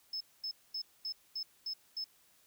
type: tone bursts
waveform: triangle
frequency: 5220 Hz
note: E8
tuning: 18 cents flat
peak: -33 dBFS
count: 7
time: 0.13-2.042 s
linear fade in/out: 5 ms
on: 76 ms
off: 230 ms
effects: tanh soft clip ceiling -33 dBFS + white hiss -67 dBFS RMS until 2.46 s